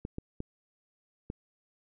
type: clicks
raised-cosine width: 3 ms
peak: -23 dBFS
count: 4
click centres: 0.051 / 0.184 / 0.404 / 1.301 s
effects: none